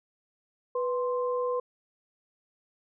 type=tone pair together; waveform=sine; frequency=493.9 / 1046.5 Hz; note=B4 / C6; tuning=0 / 0 cents; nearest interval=octave + minor second; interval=1300 cents; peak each=-27 / -33 dBFS; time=0.75-1.6 s; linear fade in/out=5 ms; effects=none